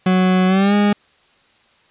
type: tone with pitch glide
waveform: 40% pulse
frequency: 185 to 205.3 Hz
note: F#3 to G#3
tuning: 0 to -20 cents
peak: -11 dBFS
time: 0.06-0.93 s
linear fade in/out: 5 ms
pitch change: +180 cents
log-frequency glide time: 0.47-0.74 s
effects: white hiss -55 dBFS RMS until 1.9 s + resampled to 8000 Hz